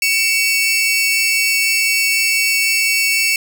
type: tone pair together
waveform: sawtooth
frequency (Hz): 2249 / 2675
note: C#7 / E7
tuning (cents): +24 / +25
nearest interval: minor third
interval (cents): 301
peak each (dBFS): -13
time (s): 0.02-3.36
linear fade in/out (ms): 2
effects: none